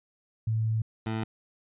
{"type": "tone pair in turn", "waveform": ["sine", "20% pulse"], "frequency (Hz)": [110.9, 110.9], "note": ["A2", "A2"], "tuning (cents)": [14, 14], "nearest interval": "unison", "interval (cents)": 0, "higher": "neither", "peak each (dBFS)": -24, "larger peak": "neither", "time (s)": [[0.47, 0.82], [1.06, 1.24]], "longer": "first", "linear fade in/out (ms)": 5, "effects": ["resampled to 8000 Hz"]}